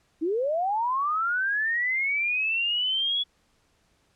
sine linear sweep, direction up, 299.4 to 3400 Hz, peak -23 dBFS, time 0.21-3.24 s, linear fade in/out 20 ms, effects pink hiss -67 dBFS RMS until 4.15 s + low-pass 9000 Hz 12 dB/octave

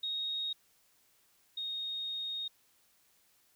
sine tone pair in turn, 3747 / 3721 Hz, A#7 / A#7, +8 / -4 cents, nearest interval unison, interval 12 cents, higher first, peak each -33 / -35 dBFS, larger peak first, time 0.03-0.53 / 1.57-2.48 s, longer second, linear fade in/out 5 ms, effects white hiss -69 dBFS RMS until 3.55 s

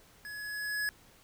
square tone with level ramp, 1689 Hz, G#6, 29 cents sharp, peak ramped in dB -42 to -30 dBFS, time 0.25-0.89 s, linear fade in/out 0 ms, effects pink hiss -60 dBFS RMS until 1.23 s

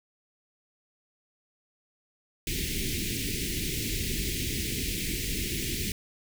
pink band-stop noise, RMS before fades -31 dBFS, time 2.47-5.92 s, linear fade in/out 2 ms, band 410 to 2000 Hz, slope 48 dB/octave, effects none

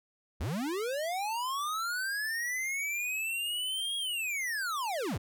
square linear two-way sweep, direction up then down, 55.7 to 3298 to 55.7 Hz, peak -32 dBFS, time 0.4-5.18 s, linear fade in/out 10 ms, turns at 3.97 s, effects none

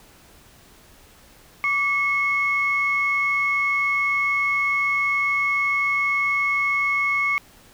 sine tone pair together, 1157 / 2184 Hz, D6 / C#7, -26 / -26 cents, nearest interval major seventh, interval 1100 cents, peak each -24 / -19 dBFS, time 1.64-7.38 s, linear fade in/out 0 ms, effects tanh soft clip ceiling -12 dBFS + pink hiss -51 dBFS RMS until 7.73 s

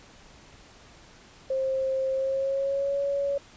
sine tone with pitch glide, 530 to 560.9 Hz, C5 to C#5, +22 to +20 cents, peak -24 dBFS, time 1.5-3.38 s, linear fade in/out 5 ms, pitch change +98 cents, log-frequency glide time 2.11-2.98 s, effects pink hiss -52 dBFS RMS until 3.56 s + resampled to 16000 Hz

